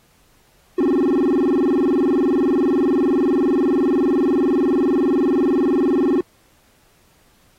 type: tone with vibrato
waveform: triangle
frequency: 312.9 Hz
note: D#4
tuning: 10 cents sharp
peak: -12 dBFS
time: 0.78-6.21 s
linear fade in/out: 5 ms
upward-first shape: square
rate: 20 Hz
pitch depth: 260 cents each way
effects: pink hiss -57 dBFS RMS until 7.58 s + AAC 48 kbps